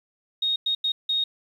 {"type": "tone bursts at uneven times", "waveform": "sine", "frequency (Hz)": 3729, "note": "A#7", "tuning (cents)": 0, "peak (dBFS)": -21, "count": 4, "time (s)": [[0.42, 0.56], [0.66, 0.75], [0.84, 0.92], [1.09, 1.24]], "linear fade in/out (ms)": 5, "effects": ["9-bit"]}